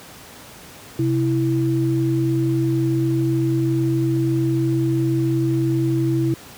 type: tone pair together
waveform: sine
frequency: 130.68 / 329.3 Hz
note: C3 / E4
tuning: -2 / -2 cents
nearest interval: octave + major third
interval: 1600 cents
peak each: -19 dBFS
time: 0.99-6.34 s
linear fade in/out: 2 ms
effects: pink hiss -41 dBFS RMS until 6.57 s + high-pass 80 Hz 12 dB/octave